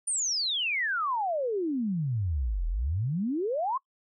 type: exponential two-way sweep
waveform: sine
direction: down then up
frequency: 9360 to 38.89 to 1107 Hz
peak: -26 dBFS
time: 0.07-3.78 s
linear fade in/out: 10 ms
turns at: 2.67 s
effects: noise-tail reverb RT60 0.1 s tail -23 dB re dry